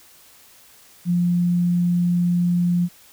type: tone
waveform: sine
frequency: 175.4 Hz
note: F3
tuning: 8 cents sharp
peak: -16 dBFS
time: 1.05-2.89 s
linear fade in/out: 50 ms
effects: white hiss -50 dBFS RMS until 3.12 s